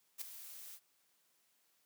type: noise with ADSR envelope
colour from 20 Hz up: blue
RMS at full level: -39 dBFS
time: 0.18-0.8 s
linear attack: 35 ms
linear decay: 3 ms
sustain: -12 dB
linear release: 61 ms
effects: white hiss -75 dBFS RMS until 1.85 s + high-pass 150 Hz 12 dB/octave